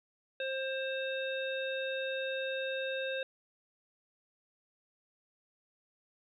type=harmonic tone; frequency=530 Hz; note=C5; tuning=22 cents sharp; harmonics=1 / 3 / 5 / 7; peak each=-35 / -40 / -42 / -43 dBFS; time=0.4-3.23 s; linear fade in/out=2 ms; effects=12-bit